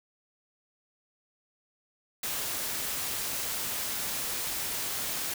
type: noise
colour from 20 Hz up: white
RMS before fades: -33 dBFS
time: 2.23-5.34 s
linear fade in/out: 5 ms
effects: none